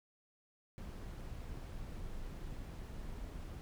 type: noise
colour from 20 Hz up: brown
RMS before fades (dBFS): -45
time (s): 0.78-3.61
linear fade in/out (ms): 0
effects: none